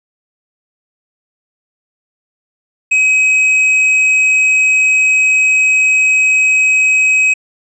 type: tone with tanh clipping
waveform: sine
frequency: 2538 Hz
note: D#7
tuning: 34 cents sharp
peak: -9 dBFS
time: 2.91-7.34 s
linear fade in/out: 10 ms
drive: 6 dB
effects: resampled to 24000 Hz